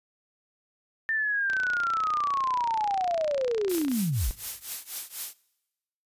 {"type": "linear sweep", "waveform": "sine", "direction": "down", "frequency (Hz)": [1800, 36.71], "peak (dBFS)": -24, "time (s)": [1.09, 4.31], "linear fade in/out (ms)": 0}
{"type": "click train", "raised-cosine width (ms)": 0.2, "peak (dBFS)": -20, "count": 73, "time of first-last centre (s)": [1.5, 3.916], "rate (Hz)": 29.8}
{"type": "noise with tremolo", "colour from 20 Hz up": "blue", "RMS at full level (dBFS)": -31, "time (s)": [3.69, 5.34], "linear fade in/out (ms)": 10, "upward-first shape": "triangle", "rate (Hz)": 4.1, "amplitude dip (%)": 95}
{"effects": ["noise-tail reverb RT60 1.0 s tail -24 dB re dry", "resampled to 32000 Hz"]}